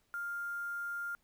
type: tone with quantisation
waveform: sine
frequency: 1400 Hz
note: F6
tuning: 4 cents sharp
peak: -36 dBFS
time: 0.14-1.15 s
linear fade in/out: 0 ms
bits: 9
effects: pink hiss -74 dBFS RMS until 1.23 s